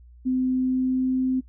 sine tone with pitch glide, 256.8 to 258.6 Hz, C4 to C4, -32 to -20 cents, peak -20 dBFS, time 0.25-1.41 s, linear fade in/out 20 ms, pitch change +12 cents, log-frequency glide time 0.45-1.22 s, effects noise-tail reverb RT60 0.1 s tail -18 dB re dry + added 60 Hz sine -46 dBFS peak until 1.48 s

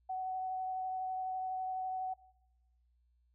sine tone with vibrato, 749 Hz, F#5, 21 cents sharp, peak -35 dBFS, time 0.09-2.14 s, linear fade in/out 10 ms, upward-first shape sine, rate 12 Hz, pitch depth 9 cents each way, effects noise-tail reverb RT60 0.9 s tail -21 dB re dry + added 60 Hz sine -69 dBFS peak until 3.34 s

